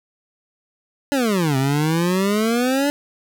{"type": "exponential two-way sweep", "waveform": "25% pulse", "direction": "down then up", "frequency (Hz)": [292, 130.81, 292], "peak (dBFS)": -13, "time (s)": [1.12, 2.9], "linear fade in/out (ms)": 0, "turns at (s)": 1.57, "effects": []}